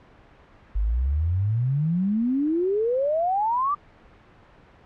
sine exponential sweep, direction up, 47.97 to 1200 Hz, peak -20 dBFS, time 0.75-3.75 s, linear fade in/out 10 ms, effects pink hiss -52 dBFS RMS until 4.85 s + low-pass 2000 Hz 12 dB/octave

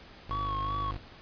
25% pulse tone, 50.8 Hz, G#1, 38 cents flat, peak -31 dBFS, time 0.29-0.98 s, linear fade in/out 5 ms
triangle tone with vibrato, 1108.7 Hz, C#6, in tune, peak -29 dBFS, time 0.31-0.91 s, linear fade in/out 0 ms, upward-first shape sine, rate 2.7 Hz, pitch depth 46 cents each way
effects pink hiss -51 dBFS RMS until 1.21 s + resampled to 11025 Hz

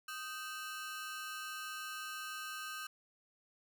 sawtooth ring-modulated tone, 1396.9 Hz, F6, in tune, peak -35 dBFS, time 0.08-2.87 s, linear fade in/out 5 ms, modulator 153 Hz, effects none

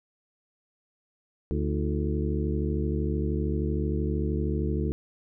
harmonic tone with a mistuned harmonic, 73 Hz, D2, 10 cents flat, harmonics 1 / 2 / 3 / 4 / 5 / 6, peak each -28 / -31 / -33 / -34 / -35 / -36 dBFS, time 1.51-4.92 s, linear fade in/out 0 ms, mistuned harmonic 4, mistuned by +130 cents, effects none

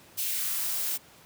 blue noise with high-pass filter sweep, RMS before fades -30 dBFS, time 0.17-0.98 s, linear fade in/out 20 ms, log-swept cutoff 3100 to 300 Hz, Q 1.4, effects pink hiss -54 dBFS RMS until 1.25 s + high-pass 100 Hz 12 dB/octave

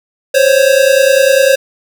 square tone pair together, 524.4 / 554.4 Hz, C5 / C#5, +4 / 0 cents, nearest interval minor second, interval 96 cents, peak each -10 dBFS, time 0.34-1.56 s, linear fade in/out 10 ms, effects none

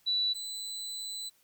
sine / 30% pulse tone pair in turn, 3951 / 3999 Hz, B7 / B7, 0 / +21 cents, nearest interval unison, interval 21 cents, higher second, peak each -26 / -34 dBFS, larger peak first, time 0.06-0.34 / 0.34-1.3 s, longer second, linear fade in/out 20 ms, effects white hiss -67 dBFS RMS until 1.43 s

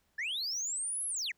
sine linear two-way sweep, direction up then down, 1661.2 to 11175 to 1661.2 Hz, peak -30 dBFS, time 0.18-1.32 s, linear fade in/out 10 ms, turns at 1.06 s, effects tanh soft clip ceiling -32 dBFS + pink hiss -74 dBFS RMS until 1.37 s

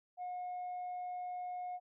sine tone, 722 Hz, F#5, 43 cents flat, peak -37 dBFS, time 0.17-1.8 s, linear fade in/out 50 ms, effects tanh soft clip ceiling -37 dBFS

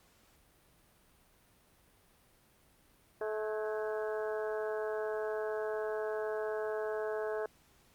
harmonic tone with a mistuned harmonic, 215.7 Hz, A3, 34 cents flat, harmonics 2 / 3 / 4 / 5 / 6 / 7 / 8, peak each -35 / -39 / -46 / -48 / -51 / -48 / -49 dBFS, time 3.21-7.46 s, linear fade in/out 2 ms, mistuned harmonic 8, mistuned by -75 cents, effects pink hiss -66 dBFS RMS until 7.94 s + Opus 48 kbps

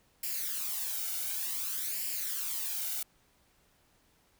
blue noise with flanger, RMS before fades -35 dBFS, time 0.23-3.03 s, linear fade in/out 5 ms, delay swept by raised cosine 0.4 to 1.38 ms, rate 0.55 Hz, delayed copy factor +0.65, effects pink hiss -68 dBFS RMS until 4.39 s

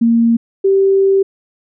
sine tone pair in turn, 231.5 / 389.3 Hz, A#3 / G4, -12 / -12 cents, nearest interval major sixth, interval 900 cents, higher second, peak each -8 dBFS, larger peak neither, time 0.01-0.37 / 0.64-1.23 s, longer second, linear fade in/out 10 ms, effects none

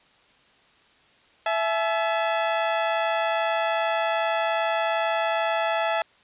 sawtooth tone pair together, 663 / 856.5 Hz, E5 / A5, +10 / -47 cents, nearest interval major third, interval 443 cents, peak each -20 / -22 dBFS, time 1.46-6.02 s, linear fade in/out 2 ms, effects white hiss -58 dBFS RMS until 6.23 s + resampled to 8000 Hz

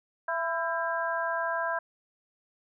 harmonic tone with a mistuned harmonic, 333.7 Hz, E4, 21 cents sharp, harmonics 2 / 3 / 4 / 5, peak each -32 / -32 / -37 / -32 dBFS, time 0.28-1.79 s, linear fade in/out 5 ms, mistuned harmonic 5, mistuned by -65 cents, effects none

